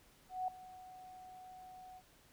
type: tone with ADSR envelope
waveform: sine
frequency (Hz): 741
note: F#5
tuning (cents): +2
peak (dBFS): -33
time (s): 0.29-2.02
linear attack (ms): 190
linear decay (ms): 3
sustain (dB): -18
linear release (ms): 53
effects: pink hiss -66 dBFS RMS until 2.32 s